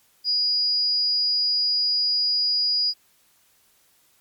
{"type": "tone with amplitude modulation", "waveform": "sine", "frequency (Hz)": 4900, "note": "D#8", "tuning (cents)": -27, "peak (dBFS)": -17, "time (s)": [0.24, 2.94], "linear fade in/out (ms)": 50, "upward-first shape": "sine", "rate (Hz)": 234, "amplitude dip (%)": 40, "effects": ["white hiss -61 dBFS RMS until 4.2 s", "MP3 96 kbps"]}